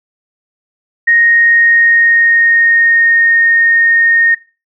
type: tone with pitch glide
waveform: sine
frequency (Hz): 1864.7 to 1846.5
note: A#6 to A#6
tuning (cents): 0 to -17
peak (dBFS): -6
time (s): 1.07-4.35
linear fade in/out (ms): 10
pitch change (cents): -17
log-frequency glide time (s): 1.26-3.39
effects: noise-tail reverb RT60 0.3 s tail -17 dB re dry